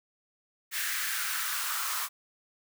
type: noise with high-pass filter sweep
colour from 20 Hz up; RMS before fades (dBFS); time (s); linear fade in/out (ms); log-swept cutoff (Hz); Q
white; -32; 0.71-2.09; 50; 1800 to 1100; 3.6
effects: none